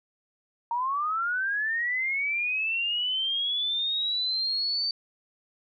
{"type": "linear sweep", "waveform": "sine", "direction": "up", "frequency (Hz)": [921, 4600], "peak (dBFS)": -25, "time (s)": [0.71, 4.91], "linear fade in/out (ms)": 2, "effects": []}